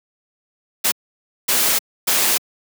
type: noise bursts at uneven times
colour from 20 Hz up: white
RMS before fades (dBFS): -17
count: 3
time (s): 0.84-0.92 / 1.48-1.79 / 2.07-2.38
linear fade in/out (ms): 10
effects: high-pass 200 Hz 12 dB/octave